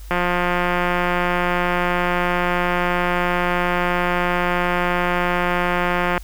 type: click train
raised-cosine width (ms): 0.5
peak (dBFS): -5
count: 1075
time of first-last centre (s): 0.11-6.178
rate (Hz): 177
effects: added 50 Hz sine -33 dBFS peak until 6.23 s + white hiss -48 dBFS RMS until 6.23 s